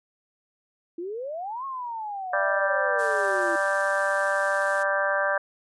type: exponential two-way sweep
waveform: sine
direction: up then down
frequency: 329.6 to 1100 to 329.6 Hz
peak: -30 dBFS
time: 0.98-3.56 s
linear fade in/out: 5 ms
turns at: 1.65 s
type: harmonic tone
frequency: 196 Hz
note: G3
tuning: in tune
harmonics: 3 / 4 / 5 / 6 / 7 / 8 / 9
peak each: -26 / -33 / -33 / -30 / -37 / -26 / -34 dBFS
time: 2.33-5.38 s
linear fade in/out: 5 ms
type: noise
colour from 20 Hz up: blue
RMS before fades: -40 dBFS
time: 2.98-4.84 s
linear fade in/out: 20 ms
effects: resampled to 22050 Hz